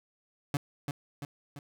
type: tone with echo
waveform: 30% pulse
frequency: 142.6 Hz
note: C#3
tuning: 49 cents sharp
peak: -24 dBFS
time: 0.54-0.57 s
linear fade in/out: 2 ms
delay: 340 ms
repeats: 3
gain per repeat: -5 dB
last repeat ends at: 1.59 s
effects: none